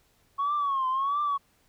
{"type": "tone with vibrato", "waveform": "sine", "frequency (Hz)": 1104, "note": "C#6", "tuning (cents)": -7, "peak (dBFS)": -23, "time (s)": [0.38, 1.38], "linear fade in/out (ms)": 20, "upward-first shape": "triangle", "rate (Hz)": 1.5, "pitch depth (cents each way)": 130, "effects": ["tanh soft clip ceiling -21 dBFS", "pink hiss -66 dBFS RMS until 1.68 s"]}